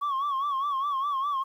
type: tone with vibrato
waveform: sine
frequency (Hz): 1113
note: C#6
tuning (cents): +7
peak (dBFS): -23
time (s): 0.01-1.44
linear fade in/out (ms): 20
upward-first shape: sine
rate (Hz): 4.9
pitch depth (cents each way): 95
effects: tanh soft clip ceiling -24 dBFS + 10-bit